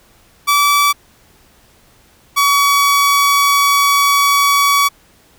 sawtooth tone pair in turn, 1152 / 1132.9 Hz, D6 / C#6, -34 / +37 cents, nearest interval unison, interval 29 cents, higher first, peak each -6 dBFS, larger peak neither, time 0.47-0.93 / 2.36-4.89 s, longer second, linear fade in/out 20 ms, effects pink hiss -50 dBFS RMS until 5.38 s

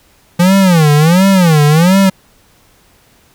square tone with vibrato, 169.6 Hz, E3, 50 cents sharp, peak -6 dBFS, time 0.39-2.1 s, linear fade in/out 10 ms, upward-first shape sine, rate 1.4 Hz, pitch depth 250 cents each way, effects pink hiss -49 dBFS RMS until 3.34 s

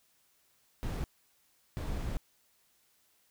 brown noise bursts at uneven times, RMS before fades -35 dBFS, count 2, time 0.83-1.04 / 1.77-2.17 s, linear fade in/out 0 ms, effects white hiss -70 dBFS RMS until 3.3 s

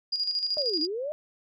sine tone with tremolo, 4852 Hz, D#8, 44 cents flat, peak -24 dBFS, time 0.12-0.87 s, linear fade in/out 10 ms, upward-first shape square, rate 13 Hz, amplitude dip 55%
sine linear two-way sweep, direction down then up, 622.3 to 291.8 to 622.3 Hz, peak -29 dBFS, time 0.57-1.12 s, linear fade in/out 0 ms, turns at 0.8 s
effects none

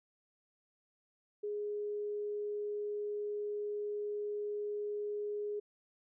sine tone, 415.3 Hz, G#4, in tune, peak -35 dBFS, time 1.43-5.6 s, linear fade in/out 10 ms, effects none

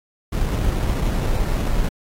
brown noise with sample-and-hold, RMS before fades -20 dBFS, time 0.32-1.89 s, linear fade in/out 10 ms, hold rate 3150 Hz, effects AAC 48 kbps

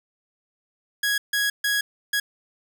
sawtooth tone bursts at uneven times, 1661.2 Hz, G#6, in tune, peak -17 dBFS, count 4, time 1.03-1.18 / 1.33-1.5 / 1.64-1.81 / 2.13-2.2 s, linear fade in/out 5 ms, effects none

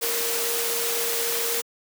sine tone in noise, 466.2 Hz, A#4, in tune, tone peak -30 dBFS, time 0.01-1.62 s, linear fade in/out 20 ms, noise white, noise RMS -26 dBFS, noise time 0.01-1.62 s, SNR -7 dB, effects high-pass 300 Hz 12 dB/octave

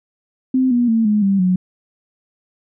sine tone with pitch steps, 259 / 241.7 / 225.5 / 210.4 / 196.29 / 183.14 Hz, C4 / B3 / A3 / G#3 / G3 / F#3, -17 / -37 / +43 / +23 / +3 / -17 cents, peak -12 dBFS, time 0.54-1.56 s, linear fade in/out 5 ms, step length 170 ms, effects none

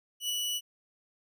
sawtooth tone with ADSR envelope, 2949 Hz, F#7, 6 cents flat, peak -25 dBFS, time 0.2-0.61 s, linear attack 93 ms, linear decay 8 ms, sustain -2 dB, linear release 45 ms, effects none

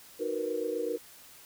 sine chord, B major seventh, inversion first, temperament equal, 311.1 / 370 / 466.2 / 493.9 Hz, D#4 / F#4 / A#4 / B4, 0 / 0 / 0 / 0 cents, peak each -38 / -38 / -32 / -36 dBFS, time 0.19-0.98 s, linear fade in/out 20 ms, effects white hiss -53 dBFS RMS until 1.45 s

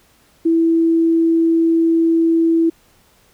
sine tone, 329.6 Hz, E4, in tune, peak -11 dBFS, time 0.45-2.7 s, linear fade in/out 10 ms, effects pink hiss -54 dBFS RMS until 3.33 s

